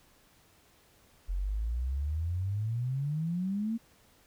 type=exponential sweep; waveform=sine; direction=up; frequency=43.42 to 233.1 Hz; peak=-29 dBFS; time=1.28-3.78 s; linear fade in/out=20 ms; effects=pink hiss -63 dBFS RMS until 4.26 s